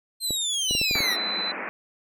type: linear sweep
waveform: 25% pulse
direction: down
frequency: 4186 to 1803 Hz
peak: -20 dBFS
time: 0.2-1.17 s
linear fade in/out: 50 ms
type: clicks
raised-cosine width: 2 ms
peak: -18 dBFS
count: 7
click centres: 0.307 / 0.71 / 0.751 / 0.815 / 0.911 / 0.956 / 1.005 s
type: tone with pitch glide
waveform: sine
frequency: 3984 to 4021 Hz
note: B7 to B7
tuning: +14 to +30 cents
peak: -26 dBFS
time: 0.68-1.52 s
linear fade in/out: 10 ms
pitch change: +16 cents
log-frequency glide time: 0.8-1.13 s
type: band-pass noise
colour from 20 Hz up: white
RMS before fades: -33 dBFS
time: 0.95-1.69 s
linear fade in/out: 0 ms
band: 180 to 2500 Hz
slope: 96 dB/octave
effects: none